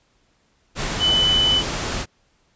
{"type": "tone in noise", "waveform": "sine", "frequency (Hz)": 3000, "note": "F#7", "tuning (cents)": 23, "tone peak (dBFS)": -15, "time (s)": [0.99, 1.63], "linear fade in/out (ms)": 50, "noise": "pink", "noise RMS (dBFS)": -25, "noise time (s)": [0.75, 2.06], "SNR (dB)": 7, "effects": ["pink hiss -63 dBFS RMS until 2.55 s", "resampled to 16000 Hz"]}